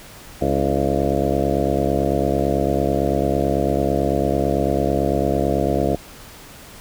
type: harmonic tone with a mistuned harmonic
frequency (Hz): 69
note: C#2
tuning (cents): -7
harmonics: 1 / 2 / 3 / 4 / 5 / 6 / 7 / 8 / 9 / 10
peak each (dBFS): -26 / -26 / -26 / -26 / -26 / -26 / -26 / -26 / -26 / -26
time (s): 0.41-5.96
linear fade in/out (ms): 5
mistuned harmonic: 5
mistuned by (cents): -75
effects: pink hiss -41 dBFS RMS until 6.8 s